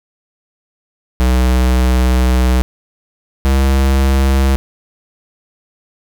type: tone pair in turn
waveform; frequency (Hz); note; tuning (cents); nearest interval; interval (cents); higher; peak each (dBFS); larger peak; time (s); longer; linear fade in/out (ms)
square; 63 / 67.07; B1 / C2; +35 / +43; minor second; 108; second; -10; neither; 1.2-2.62 / 3.45-4.56; first; 0
effects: none